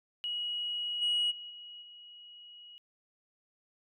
sine tone with level steps, 2906 Hz, F#7, 32 cents flat, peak -32 / -25 / -42 / -45 / -49 dBFS, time 0.24-2.78 s, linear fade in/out 0 ms, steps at 1.01 / 1.3 / 1.49 / 1.81 s, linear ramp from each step 20 ms, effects tanh soft clip ceiling -24 dBFS

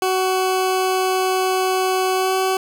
20% pulse tone with pitch glide, 374.2 to 378.1 Hz, F#4 to F#4, +20 to +38 cents, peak -12 dBFS, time 0.02-2.57 s, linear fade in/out 2 ms, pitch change +18 cents, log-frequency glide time 2.14-2.35 s, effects none

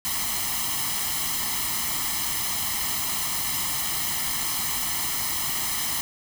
white noise with comb filter, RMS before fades -27 dBFS, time 0.05-6.01 s, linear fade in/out 0 ms, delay 0.98 ms, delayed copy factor +0.75, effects none

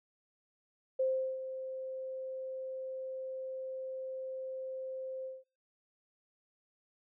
sine tone with ADSR envelope, 523.3 Hz, C5, in tune, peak -27 dBFS, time 0.99-5.44 s, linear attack 9 ms, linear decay 380 ms, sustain -11 dB, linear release 190 ms, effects noise-tail reverb RT60 0.3 s tail -25 dB re dry

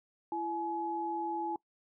sine tone pair together, 336.1 / 847 Hz, E4 / G#5, +34 / +34 cents, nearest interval octave + major third, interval 1600 cents, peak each -37 / -34 dBFS, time 0.32-1.56 s, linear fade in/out 2 ms, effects noise-tail reverb RT60 0.1 s tail -22 dB re dry

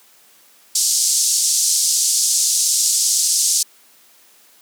white band-pass noise, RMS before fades -17 dBFS, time 0.75-3.63 s, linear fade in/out 5 ms, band 5100 to 8600 Hz, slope 24 dB/octave, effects white hiss -51 dBFS RMS until 4.61 s + high-pass 200 Hz 12 dB/octave

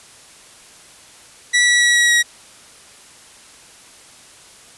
sawtooth tone with pitch steps, 1951 / 1939.8 / 1928.6 / 1917.5 / 1906.4 Hz, B6 / B6 / B6 / A#6 / A#6, -22 / -32 / -42 / +48 / +38 cents, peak -8 dBFS, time 1.53-2.23 s, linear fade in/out 20 ms, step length 140 ms, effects white hiss -44 dBFS RMS until 4.77 s + resampled to 24000 Hz

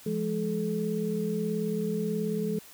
sine tone cluster, 171.5 / 210 / 431.4 Hz, F3 / G#3 / A4, -31 / +19 / -34 cents, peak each -32 / -31 / -31 dBFS, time 0.06-2.59 s, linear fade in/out 5 ms, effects white hiss -51 dBFS RMS until 2.73 s

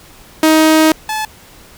sawtooth tone pair in turn, 314.9 / 864.3 Hz, D#4 / A5, +21 / -31 cents, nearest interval octave + perfect fourth, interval 1748 cents, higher second, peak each -3 / -13 dBFS, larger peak first, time 0.43-0.92 / 1.09-1.25 s, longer first, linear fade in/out 2 ms, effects pink hiss -41 dBFS RMS until 1.77 s

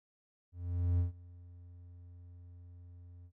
triangle tone with ADSR envelope, 87.8 Hz, F2, 10 cents sharp, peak -24 dBFS, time 0.52-3.32 s, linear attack 470 ms, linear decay 130 ms, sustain -24 dB, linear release 69 ms, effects none

